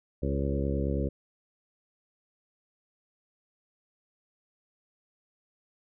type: harmonic tone with a mistuned harmonic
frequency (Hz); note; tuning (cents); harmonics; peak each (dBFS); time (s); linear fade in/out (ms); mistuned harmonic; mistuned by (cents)
69.3; C#2; 0; 1 / 2 / 3 / 4 / 5 / 6 / 7 / 8; -30 / -33 / -35 / -36 / -37 / -38 / -38 / -39; 0.22-1.09; 10; 7; +16
effects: none